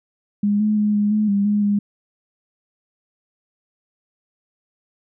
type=tone with pitch steps; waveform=sine; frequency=205.1 / 212.6 / 209.5 / 206.8 / 212.9 / 200.5 / 207.3 / 204.1 Hz; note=G#3 / G#3 / G#3 / G#3 / G#3 / G3 / G#3 / G#3; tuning=-21 / +41 / +15 / -7 / +43 / +39 / -3 / -30 cents; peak=-15 dBFS; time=0.43-1.79 s; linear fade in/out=5 ms; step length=170 ms; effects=none